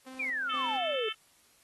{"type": "tone with tremolo", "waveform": "sawtooth", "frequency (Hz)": 260.2, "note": "C4", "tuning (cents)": -9, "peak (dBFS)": -40, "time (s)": [0.06, 0.96], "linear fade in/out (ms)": 10, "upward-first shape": "square", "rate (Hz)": 2.1, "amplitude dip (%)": 70}
{"type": "exponential sweep", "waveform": "sine", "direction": "down", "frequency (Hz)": [2473, 415.3], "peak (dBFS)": -30, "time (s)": [0.19, 1.09], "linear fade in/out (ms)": 10}
{"type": "harmonic tone", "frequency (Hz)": 440, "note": "A4", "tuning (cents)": 0, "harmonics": [3, 4, 5, 6, 7, 8], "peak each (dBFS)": [-41, -45, -45, -39, -36, -46], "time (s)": [0.49, 1.13], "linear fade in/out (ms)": 10}
{"effects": ["white hiss -64 dBFS RMS until 1.63 s", "AAC 32 kbps"]}